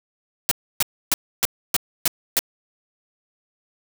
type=noise bursts; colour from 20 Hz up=white; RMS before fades=-18 dBFS; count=7; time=0.49-2.391 s; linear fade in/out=0 ms; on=23 ms; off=290 ms; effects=none